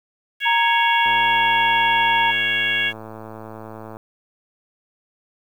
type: harmonic tone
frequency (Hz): 554.4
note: C#5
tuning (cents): 0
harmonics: 3 / 4 / 5 / 6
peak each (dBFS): -22 / -23 / -24 / -25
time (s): 0.4-2.93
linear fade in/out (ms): 50
type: tone with pitch glide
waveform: sine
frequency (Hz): 932.3 to 924.8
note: A#5 to A#5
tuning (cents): 0 to -14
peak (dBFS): -17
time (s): 0.45-2.32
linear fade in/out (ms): 20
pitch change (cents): -14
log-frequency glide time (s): 1.26-1.4
type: click train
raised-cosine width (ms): 1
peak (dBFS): -22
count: 321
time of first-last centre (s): 1.06-3.969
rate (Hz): 110
effects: 8-bit